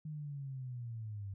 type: linear sweep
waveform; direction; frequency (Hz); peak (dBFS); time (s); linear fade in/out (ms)
sine; down; 155.56 to 96.1; -40; 0.05-1.34; 5
effects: none

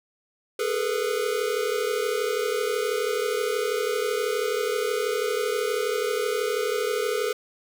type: tone cluster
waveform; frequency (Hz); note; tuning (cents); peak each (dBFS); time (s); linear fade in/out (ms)
square; 413 / 445.6 / 491.6; G#4 / A4 / B4; -10 / +22 / -8; -29; 0.59-7.33; 5
effects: none

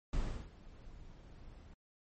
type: noise with ADSR envelope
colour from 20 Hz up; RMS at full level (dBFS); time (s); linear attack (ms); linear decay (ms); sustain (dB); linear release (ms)
brown; -34; 0.13-1.74; 3; 340; -19; 6
effects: MP3 32 kbps

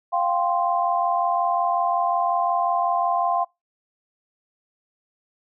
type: chord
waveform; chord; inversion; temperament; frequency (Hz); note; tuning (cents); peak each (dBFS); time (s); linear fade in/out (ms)
sine; F suspended second; none; equal; 698.5 / 784 / 1046.5; F5 / G5 / C6; 0 / 0 / 0; -22 / -25 / -24; 0.12-3.45; 20
effects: noise-tail reverb RT60 0.2 s tail -23 dB re dry

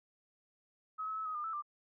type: tone with pitch steps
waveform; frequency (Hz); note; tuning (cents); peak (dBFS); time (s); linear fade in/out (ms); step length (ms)
sine; 1278 / 1291 / 1299 / 1261 / 1206 / 1315 / 1187; D#6 / E6 / E6 / D#6 / D6 / E6 / D6; +46 / -37 / -26 / +23 / +46 / -5 / +18; -36; 0.98-1.624; 20; 92
effects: none

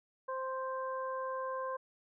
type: harmonic tone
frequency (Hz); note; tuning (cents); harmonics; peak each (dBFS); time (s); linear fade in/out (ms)
523.3; C5; 0; 1 / 2 / 3; -38 / -38 / -48; 0.28-1.77; 10
effects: none

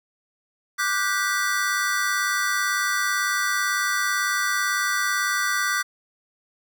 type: chord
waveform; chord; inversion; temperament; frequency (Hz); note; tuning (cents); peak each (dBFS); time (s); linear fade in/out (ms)
square; G major seventh; second; just; 1176 / 1470 / 1568 / 1960; D6 / F#6 / G6 / B6; +2 / -12 / 0 / -14; -28; 0.78-5.83; 20
effects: none

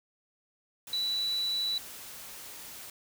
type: tone in noise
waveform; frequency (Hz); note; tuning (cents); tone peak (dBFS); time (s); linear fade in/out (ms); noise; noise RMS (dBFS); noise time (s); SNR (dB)
sine; 3951; B7; 0; -28; 0.93-1.78; 2; white; -45; 0.87-2.9; +14
effects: none

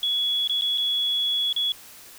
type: tone with dropouts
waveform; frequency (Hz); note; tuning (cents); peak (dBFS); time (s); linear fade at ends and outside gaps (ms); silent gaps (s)
sine; 3375; G#7; +27; -21; 0.03-1.72; 1; 0.475-0.496 / 0.611-0.62 / 0.776-0.781 / 1.527-1.563
effects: white hiss -46 dBFS RMS until 2.18 s

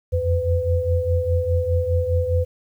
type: tone cluster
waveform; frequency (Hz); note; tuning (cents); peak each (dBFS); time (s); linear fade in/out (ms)
sine; 83.9 / 88.8 / 504; E2 / F2 / B4; +31 / +29 / +35; -22; 0.12-2.45; 20
effects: 9-bit

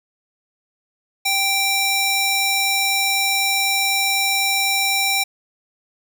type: tone with high-pass filter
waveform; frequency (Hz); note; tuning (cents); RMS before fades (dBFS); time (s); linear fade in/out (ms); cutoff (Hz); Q
square; 784; G5; 0; -19; 1.25-5.24; 10; 1900; 0.71
effects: none

